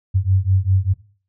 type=beating tone pair; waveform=sine; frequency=92.8 / 97.8 Hz; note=F#2 / G2; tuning=+6 / -4 cents; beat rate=5 Hz; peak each=-17 dBFS; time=0.14-0.94 s; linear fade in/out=20 ms; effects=noise-tail reverb RT60 0.4 s tail -17 dB re dry